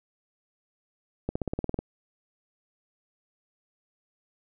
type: accelerating click train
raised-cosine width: 2 ms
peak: -15 dBFS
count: 10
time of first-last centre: 1.29-1.79 s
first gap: 65 ms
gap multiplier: 0.96
effects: none